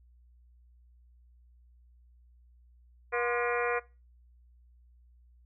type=harmonic tone with a mistuned harmonic; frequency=240 Hz; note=B3; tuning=49 cents flat; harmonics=2 / 3 / 4 / 5 / 6 / 7 / 8 / 9 / 10; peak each=-31 / -37 / -37 / -39 / -36 / -40 / -37 / -42 / -39 dBFS; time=3.12-3.8 s; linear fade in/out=20 ms; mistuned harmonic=4; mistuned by=+150 cents; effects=noise-tail reverb RT60 0.3 s tail -22 dB re dry + added 60 Hz sine -57 dBFS peak until 5.45 s